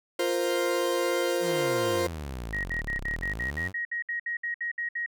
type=chord; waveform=40% pulse; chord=F suspended fourth; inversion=none; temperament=equal; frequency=349.2 / 466.2 / 523.3 Hz; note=F4 / Bb4 / C5; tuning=0 / 0 / 0 cents; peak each=-28 / -31 / -27 dBFS; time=0.19-2.07 s; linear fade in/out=5 ms
type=exponential two-way sweep; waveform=sawtooth; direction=down then up; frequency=185 to 30.87 to 100.6 Hz; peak=-30 dBFS; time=1.4-3.73 s; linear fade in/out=50 ms; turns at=3 s
type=tone bursts; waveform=sine; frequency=1888 Hz; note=A#6; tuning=22 cents sharp; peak=-28 dBFS; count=15; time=2.53-5.062 s; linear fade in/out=5 ms; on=110 ms; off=63 ms
effects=none